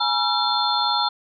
sine tone cluster, 838 / 961 / 1355 / 3541 / 4230 Hz, G#5 / B5 / E6 / A7 / C8, +15 / -48 / +47 / +10 / +18 cents, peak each -25 dBFS, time 0-1.09 s, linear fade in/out 10 ms, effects none

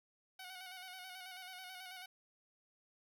10% pulse tone with vibrato, 740 Hz, F#5, in tune, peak -40 dBFS, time 0.39-2.06 s, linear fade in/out 5 ms, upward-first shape square, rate 9.2 Hz, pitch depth 36 cents each way, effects none

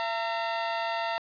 sawtooth tone pair together, 675.8 / 915 Hz, E5 / A#5, +43 / -32 cents, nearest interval perfect fourth, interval 525 cents, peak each -27 dBFS, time 0-1.18 s, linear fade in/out 0 ms, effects resampled to 11025 Hz + 9-bit

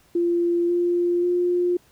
sine tone with pitch steps, 344.8 / 349.4 / 354.1 Hz, F4 / F4 / F4, -22 / +1 / +24 cents, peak -18 dBFS, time 0.15-1.77 s, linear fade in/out 5 ms, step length 540 ms, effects pink hiss -58 dBFS RMS until 1.91 s

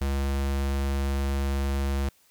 square tone, 68.9 Hz, C#2, 10 cents flat, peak -25 dBFS, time 0.01-2.09 s, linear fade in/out 5 ms, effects white hiss -62 dBFS RMS until 2.3 s

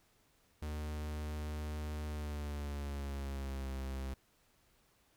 45% pulse tone with pitch glide, 75.6 to 66.58 Hz, D#2 to C2, -49 to +31 cents, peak -38 dBFS, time 0.62-4.14 s, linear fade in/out 5 ms, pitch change -220 cents, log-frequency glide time 2.07-3.7 s, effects pink hiss -71 dBFS RMS until 5.16 s

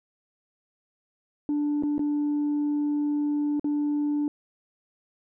sine tone with dropouts, 293.7 Hz, D4, in tune, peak -21 dBFS, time 1.49-4.28 s, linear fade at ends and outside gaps 1 ms, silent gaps 1.825-1.835 / 1.981-1.993 / 3.596-3.644 s, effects tanh soft clip ceiling -21 dBFS

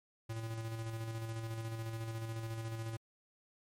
square tone with tremolo, 112.9 Hz, A2, 45 cents sharp, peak -38 dBFS, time 0.29-2.97 s, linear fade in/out 10 ms, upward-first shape square, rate 14 Hz, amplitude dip 35%, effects MP3 64 kbps

